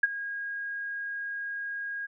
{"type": "tone with ADSR envelope", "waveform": "sine", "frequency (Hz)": 1634, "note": "G#6", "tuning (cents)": -29, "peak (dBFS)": -16, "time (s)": [0.03, 2.07], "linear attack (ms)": 6, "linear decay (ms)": 26, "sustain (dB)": -16, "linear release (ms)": 21, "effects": []}